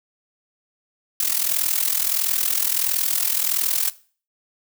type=noise with amplitude modulation; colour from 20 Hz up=blue; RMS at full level=-18 dBFS; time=1.2-3.9 s; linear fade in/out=2 ms; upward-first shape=sine; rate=41.5 Hz; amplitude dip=80%; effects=noise-tail reverb RT60 0.4 s tail -18 dB re dry